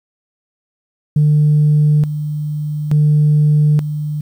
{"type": "tone with tremolo", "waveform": "sine", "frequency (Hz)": 150, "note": "D3", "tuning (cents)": 37, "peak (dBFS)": -7, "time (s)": [1.16, 4.21], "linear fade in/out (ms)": 5, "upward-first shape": "square", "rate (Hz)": 0.57, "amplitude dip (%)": 70, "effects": ["tanh soft clip ceiling -5 dBFS", "8-bit"]}